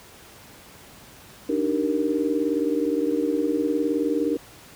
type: chord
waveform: sine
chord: Eb major seventh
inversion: third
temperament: just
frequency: 291.7 / 311.1 / 388.9 / 466.7 Hz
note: D4 / Eb4 / G4 / Bb4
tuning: -12 / 0 / -14 / +2 cents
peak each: -25 / -26 / -29 / -26 dBFS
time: 1.49-4.37 s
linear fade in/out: 5 ms
effects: pink hiss -47 dBFS RMS until 4.75 s + high-pass 60 Hz 12 dB/octave